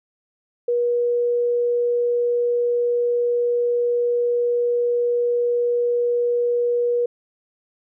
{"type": "tone", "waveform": "sine", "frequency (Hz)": 480.9, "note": "B4", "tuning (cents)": -46, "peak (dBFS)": -17, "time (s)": [0.68, 7.06], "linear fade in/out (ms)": 5, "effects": []}